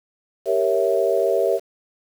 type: chord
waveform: sine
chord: G diminished seventh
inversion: none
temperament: equal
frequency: 392 / 466.2 / 554.4 / 659.3 Hz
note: G4 / Bb4 / Db5 / Fb5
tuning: 0 / 0 / 0 / 0 cents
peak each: -22 dBFS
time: 0.45-1.6 s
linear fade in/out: 50 ms
effects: 7-bit